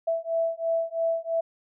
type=beating tone pair; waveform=sine; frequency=659.3 / 662.3 Hz; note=E5 / E5; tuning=0 / +8 cents; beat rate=3 Hz; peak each=-27 / -27 dBFS; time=0.07-1.41 s; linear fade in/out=10 ms; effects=none